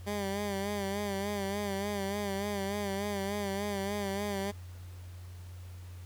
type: tone with vibrato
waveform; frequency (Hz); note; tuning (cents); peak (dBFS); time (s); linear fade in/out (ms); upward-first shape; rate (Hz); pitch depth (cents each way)
15% pulse; 200.3; G3; +38; -26; 0.06-4.52; 20; sine; 3.4; 57
effects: added 90 Hz sine -43 dBFS peak until 6.05 s + pink hiss -58 dBFS RMS until 6.05 s